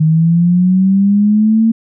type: linear sweep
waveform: sine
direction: up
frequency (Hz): 154.6 to 227.3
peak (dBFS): -7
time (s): 0-1.72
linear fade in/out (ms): 10
effects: none